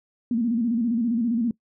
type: tone with vibrato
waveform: sine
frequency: 233.1 Hz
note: A#3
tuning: in tune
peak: -20 dBFS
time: 0.31-1.51 s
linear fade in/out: 2 ms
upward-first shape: square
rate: 15 Hz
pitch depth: 80 cents each way
effects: noise-tail reverb RT60 0.1 s tail -22 dB re dry